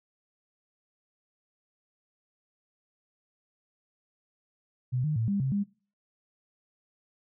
sine tone with pitch steps, 126 / 152.4 / 112.7 / 200.2 / 133.4 / 202 Hz, B2 / D#3 / A2 / G3 / C3 / G#3, +35 / -36 / +42 / +37 / +34 / -48 cents, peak -25 dBFS, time 4.92-5.64 s, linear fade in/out 20 ms, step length 120 ms, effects noise-tail reverb RT60 0.4 s tail -24 dB re dry

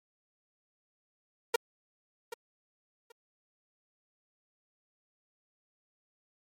sawtooth tone with echo, 466.2 Hz, A#4, in tune, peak -19 dBFS, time 1.54-1.56 s, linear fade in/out 5 ms, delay 780 ms, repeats 2, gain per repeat -14 dB, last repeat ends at 3.12 s, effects MP3 64 kbps

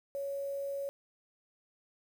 sine tone with quantisation, 557 Hz, C#5, 8 cents sharp, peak -34 dBFS, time 0.15-0.89 s, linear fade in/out 0 ms, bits 9, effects none

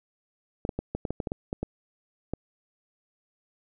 clicks, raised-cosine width 2 ms, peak -16 dBFS, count 12, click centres 0.651 / 0.692 / 0.79 / 0.95 / 1.052 / 1.106 / 1.202 / 1.272 / 1.319 / 1.529 / 1.63 / 2.336 s, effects none

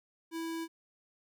square tone, 328.7 Hz, E4, 5 cents flat, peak -36 dBFS, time 0.31-0.68 s, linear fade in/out 50 ms, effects none

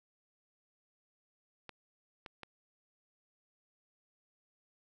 clicks, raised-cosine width 0.3 ms, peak -29 dBFS, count 3, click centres 1.693 / 2.262 / 2.433 s, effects none

